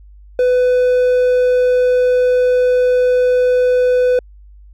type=tone; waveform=triangle; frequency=499.6 Hz; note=B4; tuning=20 cents sharp; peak=-8 dBFS; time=0.39-4.19 s; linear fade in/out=2 ms; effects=added 50 Hz sine -38 dBFS peak until 4.73 s